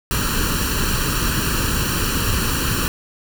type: noise with comb filter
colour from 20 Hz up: pink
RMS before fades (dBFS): -20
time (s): 0.11-2.88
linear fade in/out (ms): 0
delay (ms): 0.7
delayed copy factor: +0.8
effects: none